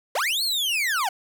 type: linear two-way sweep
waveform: 40% pulse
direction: up then down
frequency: 427.4 to 4435 to 706 Hz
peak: -21 dBFS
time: 0.15-1.09 s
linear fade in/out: 5 ms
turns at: 0.43 s
effects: none

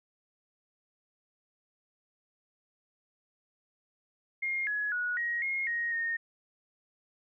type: tone with pitch steps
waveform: sine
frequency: 2130 / 1685 / 1460 / 1890 / 2148 / 1875 / 1844 Hz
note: C7 / G#6 / F#6 / A#6 / C7 / A#6 / A#6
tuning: +30 / +25 / -24 / +23 / +45 / +10 / -19 cents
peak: -29 dBFS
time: 4.42-6.17 s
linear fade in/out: 10 ms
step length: 250 ms
effects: none

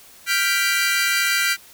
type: chord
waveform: sawtooth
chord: G dominant seventh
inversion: third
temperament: equal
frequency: 1396.9 / 1568 / 1975.5 / 2349 Hz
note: F6 / G6 / B6 / D7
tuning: 0 / 0 / 0 / 0 cents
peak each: -20 dBFS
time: 0.26-1.57 s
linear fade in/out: 50 ms
effects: white hiss -47 dBFS RMS until 1.73 s

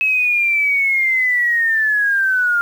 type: linear sweep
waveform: sine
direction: down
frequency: 2580 to 1396.9 Hz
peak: -13 dBFS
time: 0.01-2.61 s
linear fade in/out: 0 ms
effects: 7-bit

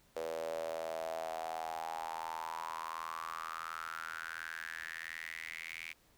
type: tone with high-pass filter sweep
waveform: sawtooth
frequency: 81.4 Hz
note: E2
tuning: 21 cents flat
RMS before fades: -42 dBFS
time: 0.16-5.93 s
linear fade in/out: 5 ms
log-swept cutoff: 510 to 2300 Hz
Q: 7.7
effects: pink hiss -68 dBFS RMS until 6.17 s

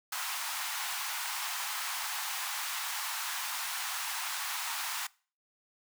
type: high-pass noise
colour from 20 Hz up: pink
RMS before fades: -36 dBFS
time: 0.12-5.07 s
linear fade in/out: 5 ms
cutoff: 810 Hz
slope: 48 dB/octave
effects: noise-tail reverb RT60 0.4 s tail -23 dB re dry

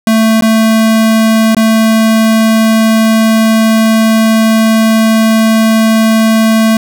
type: tone with dropouts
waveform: square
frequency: 221.9 Hz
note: A3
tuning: 15 cents sharp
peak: -6 dBFS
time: 0.07-6.77 s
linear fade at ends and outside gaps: 2 ms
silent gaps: 0.41-0.422 / 1.548-1.567 s
effects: none

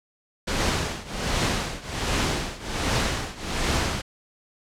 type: noise with tremolo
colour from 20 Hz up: pink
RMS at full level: -22 dBFS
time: 0.47-4.02 s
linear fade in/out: 10 ms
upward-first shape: triangle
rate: 1.3 Hz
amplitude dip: 90%
effects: low-pass 7000 Hz 12 dB/octave

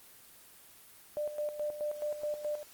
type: tone with tremolo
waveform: sine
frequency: 596 Hz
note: D5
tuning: 25 cents sharp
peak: -31 dBFS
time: 1.17-2.63 s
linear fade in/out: 0 ms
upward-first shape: square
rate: 4.7 Hz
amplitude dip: 65%
effects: white hiss -56 dBFS RMS until 2.73 s + Opus 24 kbps

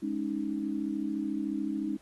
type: chord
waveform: sine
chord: Ab suspended fourth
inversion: none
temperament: equal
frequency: 207.7 / 277.2 / 311.1 Hz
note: Ab3 / Db4 / Eb4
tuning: 0 / 0 / 0 cents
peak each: -35 / -34 / -33 dBFS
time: 0.02-1.97 s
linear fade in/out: 10 ms
effects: pink hiss -62 dBFS RMS until 2.01 s + AAC 32 kbps

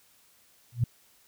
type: tone with exponential growth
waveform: sine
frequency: 119.5 Hz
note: A#2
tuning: 43 cents sharp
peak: -17 dBFS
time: 0.72-0.84 s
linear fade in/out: 5 ms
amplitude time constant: 26 ms
effects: white hiss -62 dBFS RMS until 1.27 s

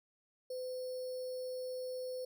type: tone with sample-and-hold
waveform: sine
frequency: 508 Hz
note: B4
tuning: 49 cents sharp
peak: -38 dBFS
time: 0.5-2.25 s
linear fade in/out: 5 ms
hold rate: 4900 Hz
effects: none

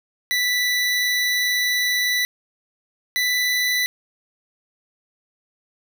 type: tone pair in turn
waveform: 25% pulse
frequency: 1975.5 / 1985.3 Hz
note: B6 / B6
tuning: 0 / +9 cents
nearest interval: unison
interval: 9 cents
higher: second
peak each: -15 dBFS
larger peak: neither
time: 0.31-2.25 / 3.16-3.86 s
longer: first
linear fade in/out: 0 ms
effects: none

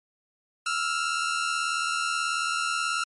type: tone pair together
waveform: sawtooth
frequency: 1318.5 / 1396.9 Hz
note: E6 / F6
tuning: 0 / 0 cents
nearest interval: minor second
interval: 100 cents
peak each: -25 / -24 dBFS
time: 0.66-3.04 s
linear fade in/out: 5 ms
effects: MP3 48 kbps

